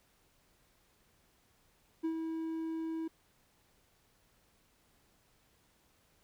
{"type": "tone with ADSR envelope", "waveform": "triangle", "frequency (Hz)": 323.9, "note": "E4", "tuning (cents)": -30, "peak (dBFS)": -28, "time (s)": [2.03, 3.08], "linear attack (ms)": 19, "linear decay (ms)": 83, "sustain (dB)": -5, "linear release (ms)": 7, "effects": ["pink hiss -70 dBFS RMS until 6.23 s"]}